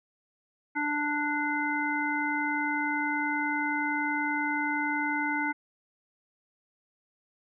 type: harmonic tone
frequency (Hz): 294.9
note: D4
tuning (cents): +7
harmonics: 1 / 3 / 5 / 7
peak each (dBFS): -32 / -32 / -32 / -32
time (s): 0.75-5.53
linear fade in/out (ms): 20
effects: none